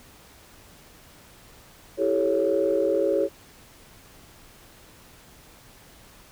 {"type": "chord", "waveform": "sine", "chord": "A dominant seventh", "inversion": "second", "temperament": "equal with one note detuned", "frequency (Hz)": [329.6, 392, 433.9, 554.4], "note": ["E4", "G4", "A4", "C#5"], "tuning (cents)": [0, 0, -24, 0], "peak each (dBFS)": [-27, -25, -26, -23], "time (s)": [1.97, 3.29], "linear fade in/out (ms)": 50, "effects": ["tanh soft clip ceiling -11 dBFS", "pink hiss -51 dBFS RMS until 6.31 s"]}